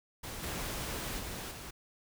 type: noise with level steps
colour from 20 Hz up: pink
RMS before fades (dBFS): -42 / -38 / -41 / -45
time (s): 0.23-1.71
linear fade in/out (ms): 10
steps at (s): 0.43 / 1.19 / 1.51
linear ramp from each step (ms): 5
effects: none